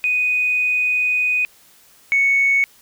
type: tone pair in turn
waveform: sine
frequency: 2489 / 2217 Hz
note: D#7 / C#7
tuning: 0 / 0 cents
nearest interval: major second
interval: 200 cents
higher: first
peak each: -15 / -12 dBFS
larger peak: second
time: 0.04-1.45 / 2.12-2.64 s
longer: first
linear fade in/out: 0 ms
effects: tanh soft clip ceiling -8 dBFS + white hiss -51 dBFS RMS until 2.81 s